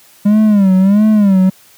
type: tone with vibrato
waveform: triangle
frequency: 201.1 Hz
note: G3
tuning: 44 cents sharp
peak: -4 dBFS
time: 0.25-1.5 s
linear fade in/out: 10 ms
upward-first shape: sine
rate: 1.5 Hz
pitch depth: 130 cents each way
effects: white hiss -45 dBFS RMS until 1.77 s + high-pass 80 Hz 12 dB/octave